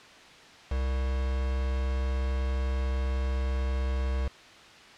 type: tone with quantisation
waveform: triangle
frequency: 65.41 Hz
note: C2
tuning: in tune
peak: -24 dBFS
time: 0.71-4.28 s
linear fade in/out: 5 ms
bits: 6
effects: white hiss -50 dBFS RMS until 4.97 s + low-pass 4000 Hz 12 dB/octave